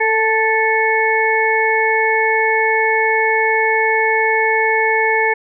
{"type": "harmonic tone with a mistuned harmonic", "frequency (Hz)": 440, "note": "A4", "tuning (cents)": 0, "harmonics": [1, 2, 4, 5], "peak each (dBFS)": [-18, -18, -18, -18], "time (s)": [0, 5.34], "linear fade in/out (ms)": 10, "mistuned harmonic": 1, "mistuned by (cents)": 17, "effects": []}